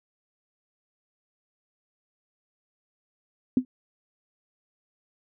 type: tone with exponential decay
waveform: sine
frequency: 254.4 Hz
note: C4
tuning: 48 cents flat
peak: -13 dBFS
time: 3.57-3.65 s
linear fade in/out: 2 ms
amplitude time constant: 17 ms
effects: none